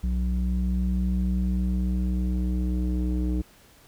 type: tone with low-pass filter sweep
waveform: square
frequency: 61.74 Hz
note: B1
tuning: in tune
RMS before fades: -25 dBFS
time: 0.03-3.42 s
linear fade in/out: 10 ms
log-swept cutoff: 150 to 310 Hz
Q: 2.6
effects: pink hiss -55 dBFS RMS until 3.87 s